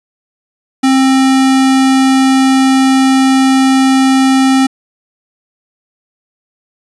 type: tone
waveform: square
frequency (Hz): 265.1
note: C4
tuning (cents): +23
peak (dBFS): -7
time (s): 0.83-4.67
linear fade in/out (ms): 10
effects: resampled to 24000 Hz